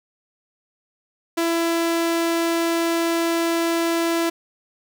sawtooth tone, 334.4 Hz, E4, 25 cents sharp, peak -15 dBFS, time 1.37-4.3 s, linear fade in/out 10 ms, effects none

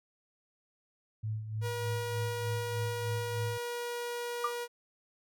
sine tone with tremolo, 108.6 Hz, A2, 22 cents flat, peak -31 dBFS, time 1.23-3.58 s, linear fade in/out 10 ms, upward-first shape sine, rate 3.3 Hz, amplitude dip 60%
sawtooth tone, 479.6 Hz, A#4, 49 cents sharp, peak -31 dBFS, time 1.61-4.68 s, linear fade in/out 50 ms
sine tone with exponential decay, 1190 Hz, D6, 22 cents sharp, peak -24 dBFS, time 4.44-4.55 s, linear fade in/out 5 ms, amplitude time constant 23 ms
effects none

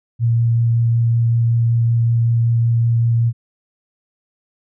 sine tone with vibrato, 116.54 Hz, A#2, in tune, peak -12 dBFS, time 0.19-3.33 s, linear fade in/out 50 ms, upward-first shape sine, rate 5.3 Hz, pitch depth 8 cents each way, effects none

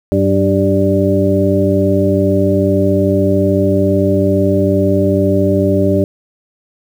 harmonic tone with a mistuned harmonic, 98 Hz, G2, in tune, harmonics 1 / 2 / 3 / 4 / 6, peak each -16 / -16 / -16 / -16 / -16 dBFS, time 0.12-6.04 s, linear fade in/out 0 ms, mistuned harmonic 2, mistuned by -39 cents, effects 7-bit

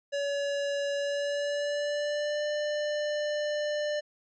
square tone with pitch glide, 567 to 595.2 Hz, C#5 to D5, +39 to +23 cents, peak -29 dBFS, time 0.12-4.01 s, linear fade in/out 20 ms, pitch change +84 cents, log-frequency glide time 0.95-2.45 s, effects resampled to 16000 Hz

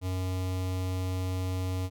square tone with notch filter, 92.5 Hz, F#2, in tune, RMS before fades -31 dBFS, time 0.01-1.9 s, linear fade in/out 50 ms, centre 1600 Hz, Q 2, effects none

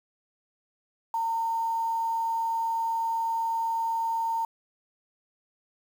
sine tone with quantisation, 912 Hz, A#5, 38 cents flat, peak -25 dBFS, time 1.14-4.45 s, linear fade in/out 2 ms, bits 8, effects none

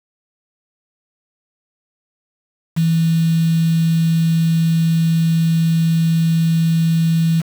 sine tone with quantisation, 164 Hz, E3, 9 cents flat, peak -12 dBFS, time 2.76-7.42 s, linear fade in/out 20 ms, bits 5, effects none

